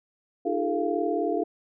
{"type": "tone cluster", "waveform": "sine", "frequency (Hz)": [301.4, 342.4, 407.4, 446.4, 691], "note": ["D4", "F4", "G#4", "A4", "F5"], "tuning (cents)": [45, -34, -33, 25, -19], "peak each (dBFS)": -30, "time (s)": [0.45, 1.44], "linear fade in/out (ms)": 10, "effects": []}